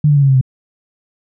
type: tone with pitch steps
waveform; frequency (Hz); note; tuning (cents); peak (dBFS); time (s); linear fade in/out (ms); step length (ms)
sine; 150 / 145.73 / 141.58 / 137.55 / 133.63 / 129.83; D3 / D3 / C#3 / C#3 / C3 / C3; +37 / -13 / +37 / -13 / +37 / -13; -7; 0.04-0.412; 5; 62
effects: none